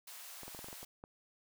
white high-pass noise, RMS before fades -50 dBFS, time 0.07-0.85 s, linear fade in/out 5 ms, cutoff 590 Hz, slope 24 dB/octave
clicks, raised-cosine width 1 ms, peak -34 dBFS, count 9, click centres 0.433 / 0.48 / 0.548 / 0.591 / 0.644 / 0.685 / 0.729 / 0.83 / 1.039 s
effects none

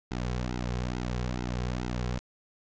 sawtooth tone with flanger, 61.3 Hz, B1, 12 cents flat, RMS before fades -32 dBFS, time 0.11-2.19 s, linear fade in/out 0 ms, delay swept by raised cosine 1.7 to 3.4 ms, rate 2.3 Hz, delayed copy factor -1, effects resampled to 16000 Hz + 10-bit

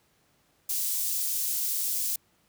white high-pass noise, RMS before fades -29 dBFS, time 0.69-2.16 s, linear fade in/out 5 ms, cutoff 6100 Hz, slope 12 dB/octave, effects pink hiss -67 dBFS RMS until 2.48 s + high-pass 60 Hz 12 dB/octave

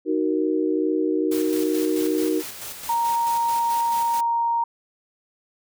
sine chord, D# minor, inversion none, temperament just, 311.1 / 373.4 / 466.7 Hz, D#4 / F#4 / A#4, 0 / +16 / +2 cents, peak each -22 / -24 / -26 dBFS, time 0.05-2.43 s, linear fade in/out 50 ms
white noise with tremolo, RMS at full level -34 dBFS, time 1.31-4.21 s, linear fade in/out 10 ms, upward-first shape square, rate 4.6 Hz, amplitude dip 40%
sine tone, 932.3 Hz, A#5, in tune, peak -19 dBFS, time 2.89-4.64 s, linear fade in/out 5 ms
effects none

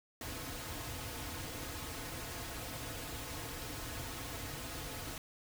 pink noise with comb filter, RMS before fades -43 dBFS, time 0.21-5.18 s, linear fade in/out 2 ms, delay 5.1 ms, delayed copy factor -0.65, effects none

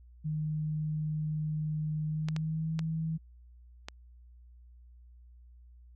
sine tone with pitch glide, 153.9 to 160.62 Hz, D#3 to E3, -19 to -45 cents, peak -30 dBFS, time 0.24-3.18 s, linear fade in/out 20 ms, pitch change +74 cents, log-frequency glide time 2.05-2.75 s
clicks, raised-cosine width 0.2 ms, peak -21 dBFS, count 4, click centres 2.286 / 2.364 / 2.792 / 3.885 s
effects added 60 Hz sine -52 dBFS peak until 5.95 s

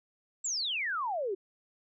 sine exponential sweep, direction down, 7800 to 362.9 Hz, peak -30 dBFS, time 0.44-1.35 s, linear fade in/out 10 ms, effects none

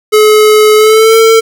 square tone with pitch glide, 427.5 to 449 Hz, A4 to A4, -50 to +35 cents, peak -3 dBFS, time 0.12-1.41 s, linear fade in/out 20 ms, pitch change +85 cents, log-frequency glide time 0.76-1.15 s, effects none

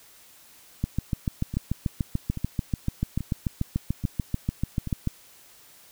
two click trains, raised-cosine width 5 ms, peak -19 / -12 dBFS, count 5 / 30, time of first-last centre 1.54-4.873 / 0.84-5.074 s, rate 1.2 / 6.85 Hz, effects white hiss -53 dBFS RMS until 5.91 s

